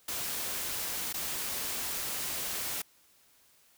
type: noise with dropouts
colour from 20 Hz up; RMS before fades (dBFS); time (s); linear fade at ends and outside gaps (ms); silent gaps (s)
white; -35; 0.08-2.82; 5; 1.128-1.14
effects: white hiss -64 dBFS RMS until 3.77 s